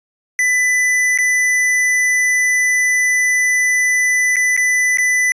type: tone with dropouts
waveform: square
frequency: 1996 Hz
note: B6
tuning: 18 cents sharp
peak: -13 dBFS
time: 0.39-5.32 s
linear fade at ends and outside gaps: 1 ms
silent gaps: 1.176-1.186 / 4.359-4.366 / 4.566-4.575 / 4.973-4.984 s
effects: resampled to 22050 Hz